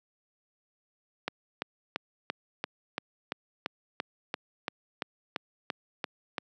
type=click train; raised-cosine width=0.3 ms; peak=-14 dBFS; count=16; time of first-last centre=1.28-6.382 s; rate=2.94 Hz; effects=high-pass 200 Hz 12 dB/octave